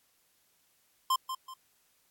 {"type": "tone with echo", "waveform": "square", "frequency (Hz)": 1046.5, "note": "C6", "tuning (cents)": 0, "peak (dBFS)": -25, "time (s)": [1.1, 1.16], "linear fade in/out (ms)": 5, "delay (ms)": 190, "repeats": 2, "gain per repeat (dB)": -9, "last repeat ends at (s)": 1.54, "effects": ["white hiss -70 dBFS RMS until 2.1 s", "AAC 64 kbps"]}